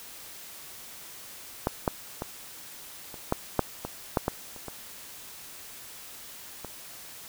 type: clicks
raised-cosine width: 1 ms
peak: -10 / -9 / -17 / -27 / -9 / -7 / -18 / -8 / -11 / -30 / -22 / -23 dBFS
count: 12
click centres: 1.671 / 1.878 / 2.221 / 3.142 / 3.324 / 3.593 / 3.85 / 4.172 / 4.281 / 4.563 / 4.683 / 6.647 s
effects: white hiss -45 dBFS RMS until 7.28 s